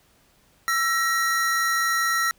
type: tone pair together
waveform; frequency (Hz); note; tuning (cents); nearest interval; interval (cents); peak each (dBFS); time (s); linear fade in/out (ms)
square; 1338 / 1894.1; E6 / A#6; +25 / +27; tritone; 602; -24; 0.68-2.31; 0
effects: pink hiss -60 dBFS RMS until 2.38 s